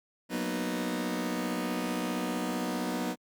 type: chord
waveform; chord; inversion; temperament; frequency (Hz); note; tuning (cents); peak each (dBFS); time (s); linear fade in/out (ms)
sawtooth; B major seventh; second; just; 185.21 / 231.5 / 246.9 / 308.7; F#3 / A#3 / B3 / D#4; +2 / -12 / 0 / -14; -32 / -36 / -30 / -32; 0.29-3.16; 50
effects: Opus 48 kbps